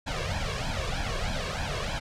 pink noise with flanger, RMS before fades -30 dBFS, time 0.06-2 s, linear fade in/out 20 ms, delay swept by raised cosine 1.2 to 1.83 ms, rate 3.2 Hz, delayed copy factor +0.95, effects low-pass 5000 Hz 12 dB/octave

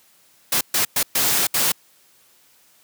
white noise bursts at uneven times, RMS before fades -19 dBFS, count 5, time 0.52-0.61 / 0.74-0.85 / 0.96-1.03 / 1.15-1.47 / 1.54-1.72 s, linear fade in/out 5 ms, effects white hiss -56 dBFS RMS until 2.83 s + high-pass 100 Hz 12 dB/octave

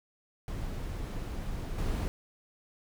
brown noise with level steps, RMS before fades -36 / -31 dBFS, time 0.48-2.08 s, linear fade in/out 0 ms, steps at 1.78 s, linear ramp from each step 5 ms, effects none

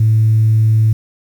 sine tone, 110 Hz, A2, in tune, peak -7 dBFS, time 0-0.93 s, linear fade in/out 5 ms, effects tanh soft clip ceiling -4 dBFS + 7-bit

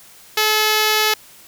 5% pulse tone, 430 Hz, A4, 40 cents flat, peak -3 dBFS, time 0.37-1.14 s, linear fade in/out 5 ms, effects white hiss -45 dBFS RMS until 1.47 s

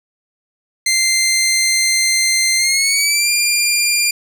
15% pulse tone with pitch glide, 2085 to 2395 Hz, C7 to D7, -7 to +33 cents, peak -6 dBFS, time 0.86-4.11 s, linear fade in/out 5 ms, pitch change +240 cents, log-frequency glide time 2.57-3.3 s, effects none

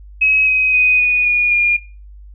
sine tone with pitch steps, 2554 / 2526 / 2499 / 2471 / 2444 / 2418 Hz, D#7 / D#7 / D#7 / D#7 / D#7 / D7, +45 / +26 / +7 / -13 / -32 / +50 cents, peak -10 dBFS, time 0.21-1.77 s, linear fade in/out 10 ms, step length 260 ms, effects noise-tail reverb RT60 0.3 s tail -18 dB re dry + added 50 Hz sine -35 dBFS peak until 2.34 s

